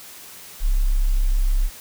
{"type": "tone", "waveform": "sine", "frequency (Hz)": 33.51, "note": "C1", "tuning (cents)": 42, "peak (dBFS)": -15, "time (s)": [0.6, 1.7], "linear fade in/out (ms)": 50, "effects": ["white hiss -41 dBFS RMS until 1.8 s"]}